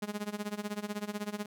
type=tone with tremolo; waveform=sawtooth; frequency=207.7 Hz; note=G#3; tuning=in tune; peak=-28 dBFS; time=0.02-1.46 s; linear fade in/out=5 ms; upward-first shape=sine; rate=16 Hz; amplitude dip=90%; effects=none